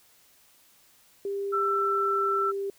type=tone with pitch glide; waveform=sine; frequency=398.2 to 395.7 Hz; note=G4 to G4; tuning=+27 to +16 cents; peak=-28 dBFS; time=1.25-2.7 s; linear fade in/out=2 ms; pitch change=-11 cents; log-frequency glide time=1.67-2.37 s
type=tone; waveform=sine; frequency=1335 Hz; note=E6; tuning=22 cents sharp; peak=-24 dBFS; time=1.52-2.52 s; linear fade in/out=20 ms
effects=white hiss -60 dBFS RMS until 2.78 s